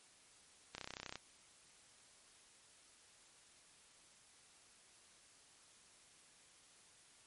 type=click train; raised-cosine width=0.2 ms; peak=-27 dBFS; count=14; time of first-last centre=0.75-1.156 s; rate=32 Hz; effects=white hiss -65 dBFS RMS until 7.26 s + MP3 48 kbps